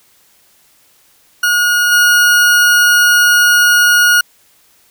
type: tone with level steps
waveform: 40% pulse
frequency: 1441 Hz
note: F#6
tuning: 46 cents flat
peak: -9 / -6 dBFS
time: 1.43-4.21 s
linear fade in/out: 5 ms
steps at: 1.91 s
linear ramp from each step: 20 ms
effects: white hiss -51 dBFS RMS until 4.9 s